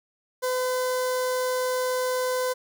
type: tone with notch filter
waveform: sawtooth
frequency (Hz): 507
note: B4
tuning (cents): +45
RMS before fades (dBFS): -26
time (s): 0.42-2.54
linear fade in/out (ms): 20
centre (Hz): 2600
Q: 1.2
effects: none